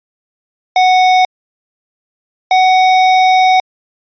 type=tone pair in turn; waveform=square; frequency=740 / 746 Hz; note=F#5 / F#5; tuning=0 / +14 cents; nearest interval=unison; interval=14 cents; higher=second; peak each=-7 dBFS; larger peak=neither; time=0.76-1.25 / 2.51-3.6 s; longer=second; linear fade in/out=2 ms; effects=resampled to 11025 Hz